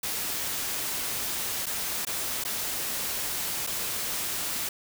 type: noise with dropouts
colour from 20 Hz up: white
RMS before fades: -31 dBFS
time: 0.03-4.69 s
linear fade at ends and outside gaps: 5 ms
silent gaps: 1.659-1.665 / 2.051-2.068 / 2.439-2.449 / 3.667-3.671 s
effects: none